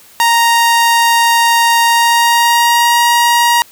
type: tone with pitch glide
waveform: sawtooth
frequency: 932.3 to 947 Hz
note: A#5 to A#5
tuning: 0 to +27 cents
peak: -4 dBFS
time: 0.2-3.62 s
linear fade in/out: 0 ms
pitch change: +27 cents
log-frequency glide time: 1.84-3.03 s
effects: white hiss -42 dBFS RMS until 3.71 s